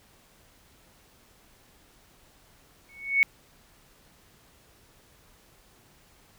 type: tone with exponential growth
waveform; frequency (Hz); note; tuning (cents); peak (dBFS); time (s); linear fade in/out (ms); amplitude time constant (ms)
sine; 2217; C#7; 0; -14; 2.89-3.23; 0; 72
effects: pink hiss -59 dBFS RMS until 6.38 s